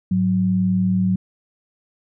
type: tone pair together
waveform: sine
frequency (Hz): 104.22 / 185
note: G#2 / F#3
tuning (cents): +7 / 0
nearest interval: minor seventh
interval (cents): 993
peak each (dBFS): -24 / -16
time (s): 0.11-1.16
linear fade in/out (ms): 5
effects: none